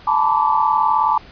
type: tone cluster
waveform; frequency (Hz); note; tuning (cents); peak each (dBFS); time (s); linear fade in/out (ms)
sine; 863 / 902 / 999 / 1161; A5 / A5 / B5 / D6; -34 / +43 / +20 / -20; -19; 0.07-1.18; 5
effects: pink hiss -43 dBFS RMS until 1.31 s + resampled to 11025 Hz